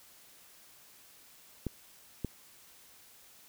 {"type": "clicks", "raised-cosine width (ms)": 3, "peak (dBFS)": -20, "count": 2, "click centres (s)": [1.667, 2.247], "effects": ["white hiss -58 dBFS RMS until 3.48 s"]}